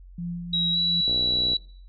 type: tone with tremolo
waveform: sine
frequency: 172.8 Hz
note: F3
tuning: 18 cents flat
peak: -28 dBFS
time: 0.18-1.01 s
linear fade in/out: 5 ms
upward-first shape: sine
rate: 2.7 Hz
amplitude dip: 45%
type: tone with pitch glide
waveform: sine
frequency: 3849 to 3923 Hz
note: B7 to B7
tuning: -45 to -12 cents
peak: -21 dBFS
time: 0.53-1.57 s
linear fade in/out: 5 ms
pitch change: +33 cents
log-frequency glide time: 0.72-0.77 s
type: click train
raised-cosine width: 2 ms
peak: -22 dBFS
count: 29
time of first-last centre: 1.08-1.534 s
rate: 61.7 Hz
effects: noise-tail reverb RT60 0.5 s tail -20 dB re dry + added 45 Hz sine -43 dBFS peak until 1.88 s